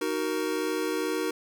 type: chord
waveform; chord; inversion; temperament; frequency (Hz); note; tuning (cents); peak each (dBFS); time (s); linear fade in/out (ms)
square; D# minor; none; just; 311.1 / 373.4 / 466.7; D#4 / F#4 / A#4; 0 / +16 / +2; -32; 0.01-1.31; 5
effects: none